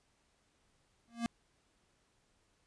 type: tone with exponential growth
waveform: square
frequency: 233.6 Hz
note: A#3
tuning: 4 cents sharp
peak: -29 dBFS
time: 1.08-1.26 s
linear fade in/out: 0 ms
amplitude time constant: 38 ms
effects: pink hiss -74 dBFS RMS until 2.66 s + resampled to 22050 Hz